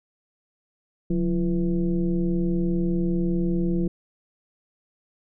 sine tone with frequency modulation, 179 Hz, F3, 43 cents sharp, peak -20 dBFS, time 1.1-3.88 s, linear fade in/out 5 ms, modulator 159 Hz, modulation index 1.1, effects none

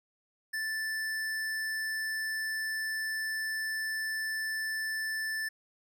sine tone with hard clipping, 1760 Hz, A6, in tune, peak -33 dBFS, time 0.53-5.49 s, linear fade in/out 10 ms, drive 16 dB, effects none

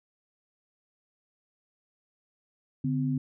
sine tone pair together, 144.4 / 257.3 Hz, D3 / C4, -29 / -29 cents, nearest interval minor seventh, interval 1000 cents, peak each -28 dBFS, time 2.84-3.18 s, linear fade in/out 5 ms, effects none

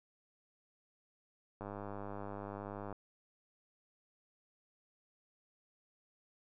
click train, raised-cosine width 1 ms, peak -30 dBFS, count 134, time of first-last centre 1.61-2.927 s, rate 101 Hz, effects none

